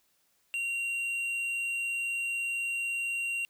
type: tone with tanh clipping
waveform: sine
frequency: 2758 Hz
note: F7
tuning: 22 cents flat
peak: -31 dBFS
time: 0.54-3.45 s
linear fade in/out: 0 ms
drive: 7 dB
effects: white hiss -71 dBFS RMS until 3.49 s